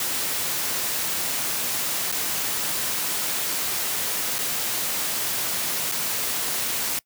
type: noise with dropouts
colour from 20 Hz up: white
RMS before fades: -26 dBFS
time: 0-6.99 s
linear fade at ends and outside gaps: 2 ms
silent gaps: 2.117-2.123 / 4.384-4.388 / 5.916-5.92 s
effects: noise-tail reverb RT60 0.1 s tail -23 dB re dry + high-pass 100 Hz 12 dB/octave